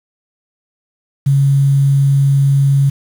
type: tone with quantisation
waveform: sine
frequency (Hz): 138.59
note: C#3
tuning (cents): 0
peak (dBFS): -8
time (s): 1.26-2.9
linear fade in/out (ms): 10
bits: 6
effects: none